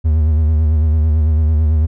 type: tone with vibrato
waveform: triangle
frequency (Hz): 77.78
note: D#2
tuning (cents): 0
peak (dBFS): -8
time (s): 0.04-1.87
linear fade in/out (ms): 20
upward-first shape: sine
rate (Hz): 9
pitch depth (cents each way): 64
effects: none